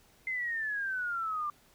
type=exponential sweep; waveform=sine; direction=down; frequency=2085 to 1177 Hz; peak=-31 dBFS; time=0.27-1.5 s; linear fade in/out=2 ms; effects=pink hiss -63 dBFS RMS until 1.74 s